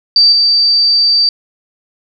sine tone with level steps, 4644 Hz, D8, 20 cents flat, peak -4 / -7 dBFS, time 0.16-1.29 s, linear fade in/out 2 ms, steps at 0.32 s, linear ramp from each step 5 ms, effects none

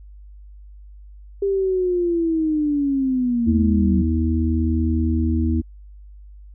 sine linear sweep, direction down, 399.6 to 185 Hz, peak -17 dBFS, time 1.42-4.02 s, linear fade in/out 5 ms
harmonic tone, 80.4 Hz, E2, 43 cents flat, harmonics 1 / 3 / 4, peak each -19 / -22 / -24 dBFS, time 3.46-5.62 s, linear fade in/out 20 ms
effects added 50 Hz sine -39 dBFS peak until 6.54 s

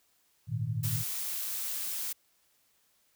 sine chord, Ab suspended second, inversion none, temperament equal, 103.83 / 116.54 / 155.56 Hz, Ab2 / Bb2 / Eb3, 0 / 0 / 0 cents, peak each -36 / -32 / -36 dBFS, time 0.47-1.04 s, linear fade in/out 50 ms
blue noise, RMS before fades -35 dBFS, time 0.83-2.13 s, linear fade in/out 10 ms
effects white hiss -70 dBFS RMS until 3.15 s

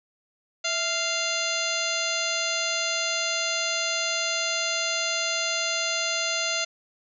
harmonic tone with a mistuned harmonic, 695 Hz, F5, 9 cents flat, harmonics 1 / 2 / 3 / 4 / 5 / 6 / 7 / 9 / 10, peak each -33 / -33 / -33 / -31 / -34 / -32 / -35 / -33 / -37 dBFS, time 0.64-6.65 s, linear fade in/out 10 ms, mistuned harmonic 1, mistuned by -95 cents, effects none

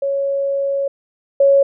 sine tone pair in turn, 554.4 / 554.4 Hz, C#5 / C#5, 0 / 0 cents, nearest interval unison, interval 0 cents, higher neither, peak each -16 / -8 dBFS, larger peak second, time 0.02-0.88 / 1.4-1.63 s, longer first, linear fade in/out 5 ms, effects none

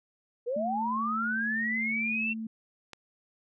sine linear sweep, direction up, 458.8 to 2727 Hz, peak -28 dBFS, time 0.46-2.34 s, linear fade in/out 20 ms
sine tone, 222.4 Hz, A3, 19 cents sharp, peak -33 dBFS, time 0.56-2.47 s, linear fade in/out 5 ms
click, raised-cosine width 0.2 ms, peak -25 dBFS, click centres 2.933 s
effects none

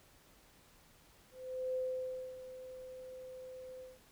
sine tone with ADSR envelope, 513 Hz, C5, 34 cents flat, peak -33 dBFS, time 1.31-4 s, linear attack 440 ms, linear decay 600 ms, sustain -13 dB, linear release 190 ms, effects pink hiss -64 dBFS RMS until 4.11 s

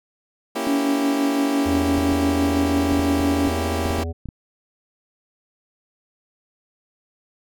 20% pulse chord, A# diminished seventh, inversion none, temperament equal, 233.1 / 277.2 / 329.6 / 392 Hz, A#3 / C#4 / E4 / G4, 0 / 0 / 0 / 0 cents, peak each -24 dBFS, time 0.55-4.04 s, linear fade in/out 10 ms
sine tone, 283.1 Hz, C#4, 37 cents sharp, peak -19 dBFS, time 0.67-3.49 s, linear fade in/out 0 ms
harmonic tone, 82.6 Hz, E2, 4 cents sharp, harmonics 1 / 3 / 5 / 7 / 9, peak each -25 / -35 / -35 / -39 / -42 dBFS, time 1.65-4.13 s, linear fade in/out 20 ms
clicks, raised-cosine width 5 ms, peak -20 dBFS, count 11, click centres 1.982 / 2.122 / 2.922 / 2.996 / 3.205 / 3.474 / 3.858 / 3.905 / 3.987 / 4.257 / 4.288 s
effects none

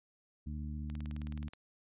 harmonic tone, 75 Hz, D2, 37 cents sharp, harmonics 1 / 2 / 3 / 4, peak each -39 / -45 / -45 / -54 dBFS, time 0.46-1.49 s, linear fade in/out 10 ms
click train, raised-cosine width 0.2 ms, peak -33 dBFS, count 13, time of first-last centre 0.9-1.535 s, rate 18.9 Hz
effects resampled to 8000 Hz

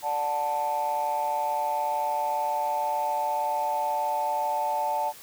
sine chord, D major, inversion none, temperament just, 587.3 / 734.2 / 881 Hz, D5 / F#5 / A5, 0 / -14 / +2 cents, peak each -31 / -30 / -25 dBFS, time 0.02-5.13 s, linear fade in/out 50 ms, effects tanh soft clip ceiling -19 dBFS + white hiss -47 dBFS RMS until 5.22 s

